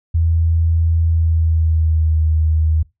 sine tone with pitch glide, 82.3 to 78.86 Hz, E2 to D#2, -2 to +24 cents, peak -12 dBFS, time 0.14-2.83 s, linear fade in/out 10 ms, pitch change -74 cents, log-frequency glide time 1.06-2.19 s, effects noise-tail reverb RT60 0.2 s tail -21 dB re dry

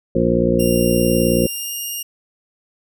harmonic tone, 59 Hz, A#1, 22 cents sharp, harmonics 1 / 2 / 3 / 4 / 5 / 6 / 8 / 9, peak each -26 / -26 / -20 / -20 / -26 / -20 / -22 / -20 dBFS, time 0.15-1.47 s, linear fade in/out 5 ms
5% pulse tone with pitch glide, 2794 to 2831 Hz, F7 to F7, 0 to +23 cents, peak -16 dBFS, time 0.59-2.03 s, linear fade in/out 10 ms, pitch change +23 cents, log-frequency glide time 1.48-1.76 s
effects none

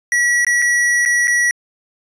square tone with dropouts, 1932 Hz, B6, 39 cents flat, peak -13 dBFS, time 0.12-1.51 s, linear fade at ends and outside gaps 1 ms, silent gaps 0.448-0.467 / 0.619-0.622 / 1.052-1.059 / 1.273-1.279 s, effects resampled to 22050 Hz

